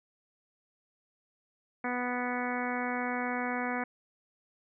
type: harmonic tone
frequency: 246.9 Hz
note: B3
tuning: in tune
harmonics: 1 / 2 / 3 / 4 / 5 / 6 / 7 / 8 / 9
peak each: -35 / -39 / -37 / -40 / -42 / -40 / -41 / -42 / -41 dBFS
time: 1.84-3.84 s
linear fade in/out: 5 ms
effects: none